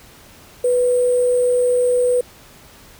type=tone with sample-and-hold; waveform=sine; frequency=493.9 Hz; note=B4; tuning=in tune; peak=-13 dBFS; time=0.64-2.21 s; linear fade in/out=5 ms; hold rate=8820 Hz; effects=pink hiss -45 dBFS RMS until 2.99 s